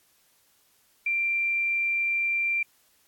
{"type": "tone", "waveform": "sine", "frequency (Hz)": 2364, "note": "D7", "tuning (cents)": 11, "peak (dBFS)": -23, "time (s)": [1.06, 2.63], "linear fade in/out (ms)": 5, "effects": ["white hiss -64 dBFS RMS until 3.07 s", "AAC 64 kbps"]}